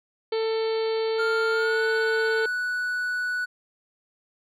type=harmonic tone; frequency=445.4 Hz; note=A4; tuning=21 cents sharp; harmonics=1 / 2 / 3 / 4 / 5 / 6 / 7 / 8 / 9 / 10; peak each=-23 / -36 / -41 / -45 / -41 / -49 / -43 / -46 / -43 / -41 dBFS; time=0.32-2.46 s; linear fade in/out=5 ms
type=tone with pitch glide; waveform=triangle; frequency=1396.9 to 1479.1 Hz; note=F6 to F#6; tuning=0 to -1 cents; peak=-23 dBFS; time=1.18-3.46 s; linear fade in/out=20 ms; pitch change=+99 cents; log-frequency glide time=1.51-1.82 s
effects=none